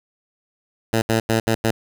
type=tone bursts at uneven times; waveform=10% pulse; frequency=112.6 Hz; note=A2; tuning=40 cents sharp; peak=-8 dBFS; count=5; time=0.93-1.02 / 1.09-1.2 / 1.29-1.4 / 1.47-1.55 / 1.64-1.71 s; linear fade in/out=5 ms; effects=none